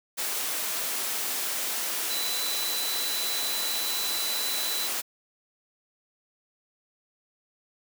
sine tone in noise, 3990 Hz, B7, 17 cents sharp, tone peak -31 dBFS, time 2.09-4.88 s, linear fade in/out 20 ms, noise white, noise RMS -30 dBFS, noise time 0.17-5.02 s, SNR -4 dB, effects high-pass 300 Hz 12 dB/octave

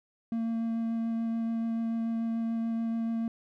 triangle tone with vibrato, 228.1 Hz, A#3, 37 cents flat, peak -26 dBFS, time 0.32-3.28 s, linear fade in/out 2 ms, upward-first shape sine, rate 6.9 Hz, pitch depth 9 cents each way, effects none

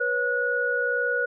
sine tone cluster, 487.1 / 549 / 1460 Hz, B4 / C#5 / F#6, -24 / -17 / -24 cents, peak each -27 / -31 / -24 dBFS, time 0-1.26 s, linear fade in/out 10 ms, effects none

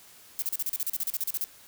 violet noise bursts, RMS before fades -29 dBFS, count 16, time 0.39-1.441 s, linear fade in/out 0 ms, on 31 ms, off 37 ms, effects white hiss -53 dBFS RMS until 1.67 s

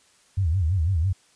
sine tone with vibrato, 87 Hz, F2, 6 cents flat, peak -19 dBFS, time 0.37-1.13 s, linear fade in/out 10 ms, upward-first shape sine, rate 6 Hz, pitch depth 220 cents each way, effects white hiss -59 dBFS RMS until 1.35 s + resampled to 22050 Hz

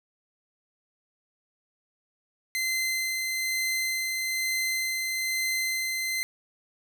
sawtooth tone with tremolo, 2067 Hz, C7, 22 cents flat, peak -22 dBFS, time 2.55-6.23 s, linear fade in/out 0 ms, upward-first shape sine, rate 1.1 Hz, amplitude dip 25%, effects none

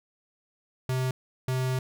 square tone bursts at uneven times, 129.2 Hz, C3, 21 cents flat, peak -26 dBFS, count 2, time 0.89-1.11 / 1.48-1.79 s, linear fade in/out 2 ms, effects none

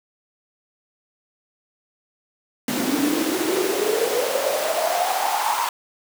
pink noise with high-pass filter sweep, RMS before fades -22 dBFS, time 2.68-5.69 s, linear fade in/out 2 ms, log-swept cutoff 240 to 970 Hz, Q 8.9, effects none

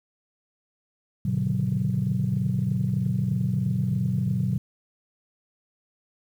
sine tone cluster, 99.8 / 122.9 / 146.1 / 154.3 / 186.3 Hz, G2 / B2 / D3 / D#3 / F#3, +32 / -8 / -9 / -14 / +12 cents, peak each -32 / -25 / -29 / -34 / -26 dBFS, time 1.25-4.58 s, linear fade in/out 5 ms, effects tanh soft clip ceiling -14 dBFS + 9-bit

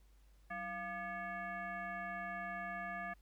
sine tone with frequency modulation, 1200 Hz, D6, 37 cents sharp, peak -40 dBFS, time 0.5-3.14 s, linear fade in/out 10 ms, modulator 505 Hz, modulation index 1.7, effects added 50 Hz sine -62 dBFS peak until 3.21 s + pink hiss -75 dBFS RMS until 3.21 s

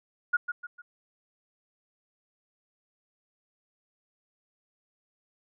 sine tone with echo, 1432 Hz, F6, 43 cents sharp, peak -20 dBFS, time 0.33-0.37 s, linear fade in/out 10 ms, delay 150 ms, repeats 3, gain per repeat -8 dB, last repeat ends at 0.82 s, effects none

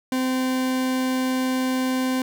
40% pulse tone, 258.1 Hz, C4, 23 cents flat, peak -20 dBFS, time 0.12-2.22 s, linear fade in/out 2 ms, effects none

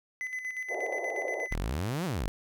triangle tone with tremolo, 2018 Hz, B6, 37 cents sharp, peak -30 dBFS, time 0.21-1.54 s, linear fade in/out 0 ms, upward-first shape square, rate 8.4 Hz, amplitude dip 55%
white band-pass noise, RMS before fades -35 dBFS, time 0.68-1.48 s, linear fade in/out 50 ms, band 370 to 740 Hz, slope 48 dB/octave
sawtooth exponential two-way sweep, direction up then down, 33.64 to 196 to 41 Hz, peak -26 dBFS, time 1.51-2.28 s, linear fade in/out 0 ms, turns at 2.05 s
effects none

